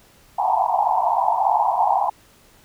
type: band-pass noise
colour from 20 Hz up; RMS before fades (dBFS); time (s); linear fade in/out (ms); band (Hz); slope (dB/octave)
white; -19; 0.38-2.1; 10; 690 to 980; 96
effects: pink hiss -53 dBFS RMS until 2.64 s